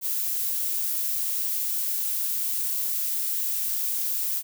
violet noise, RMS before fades -27 dBFS, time 0.01-4.43 s, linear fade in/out 50 ms, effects none

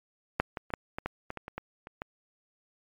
clicks, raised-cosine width 0.5 ms, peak -8 / -19 / -27 / -12 / -19 / -16 / -20 / -22 / -24 / -20 / -27 / -20 dBFS, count 12, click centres 0.4 / 0.572 / 0.704 / 0.738 / 0.985 / 1.06 / 1.304 / 1.373 / 1.481 / 1.58 / 1.871 / 2.019 s, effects MP3 96 kbps

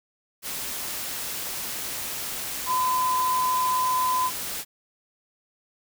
sine tone in noise, 1014 Hz, B5, 45 cents sharp, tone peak -21 dBFS, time 2.66-4.31 s, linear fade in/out 50 ms, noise white, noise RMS -32 dBFS, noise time 0.42-4.65 s, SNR +8 dB, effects none

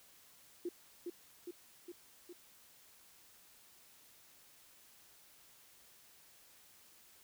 sine tone with echo, 350 Hz, F4, 4 cents sharp, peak -36 dBFS, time 0.65-0.69 s, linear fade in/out 5 ms, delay 410 ms, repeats 4, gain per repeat -3 dB, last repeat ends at 2.33 s, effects white hiss -63 dBFS RMS until 7.23 s

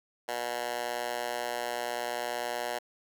10% pulse tone with high-pass filter, 120.6 Hz, B2, 41 cents flat, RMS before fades -34 dBFS, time 0.28-2.79 s, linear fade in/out 10 ms, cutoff 680 Hz, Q 1.3, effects none

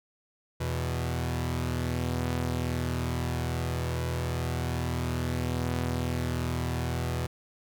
sawtooth tone pair together, 82.41 / 123.47 Hz, E2 / B2, 0 / 0 cents, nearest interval perfect fifth, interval 700 cents, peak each -27 dBFS, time 0.6-7.27 s, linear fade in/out 10 ms, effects none

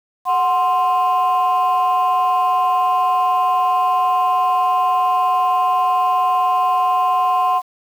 sine tone pair together, 735.7 / 1046.5 Hz, F#5 / C6, -10 / 0 cents, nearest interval tritone, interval 610 cents, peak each -15 / -14 dBFS, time 0.25-7.62 s, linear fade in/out 50 ms, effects tanh soft clip ceiling -10 dBFS + 7-bit

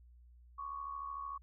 sine tone with amplitude modulation, 1114 Hz, C#6, 8 cents sharp, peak -37 dBFS, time 0.58-1.38 s, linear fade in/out 10 ms, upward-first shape sine, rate 73.3 Hz, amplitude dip 65%, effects added 60 Hz sine -57 dBFS peak until 1.42 s

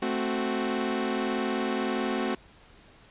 sawtooth chord, F# diminished, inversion first, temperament equal, 220 / 261.6 / 370 Hz, A3 / C4 / F#4, 0 / 0 / 0 cents, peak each -27 dBFS, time 0.02-2.35 s, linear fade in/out 5 ms, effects pink hiss -55 dBFS RMS until 3.1 s + resampled to 8000 Hz

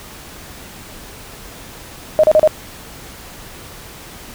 sine tone bursts, 620 Hz, D#5, 6 cents flat, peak -6 dBFS, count 4, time 2.19-2.475 s, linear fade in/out 0 ms, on 45 ms, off 35 ms, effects pink hiss -36 dBFS RMS until 4.34 s

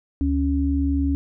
sine tone pair together, 73.25 / 277.2 Hz, D2 / C#4, -4 / 0 cents, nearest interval octave + major seventh, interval 2304 cents, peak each -21 dBFS, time 0.21-1.15 s, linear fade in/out 0 ms, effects none

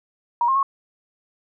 sine tone with pitch steps, 950 / 1066 / 1094 Hz, A#5 / C6 / C#6, +33 / +32 / -23 cents, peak -16 dBFS, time 0.41-0.629 s, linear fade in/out 2 ms, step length 73 ms, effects none

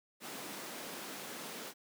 pink high-pass noise, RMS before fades -45 dBFS, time 0.2-1.74 s, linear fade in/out 50 ms, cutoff 200 Hz, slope 24 dB/octave, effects none

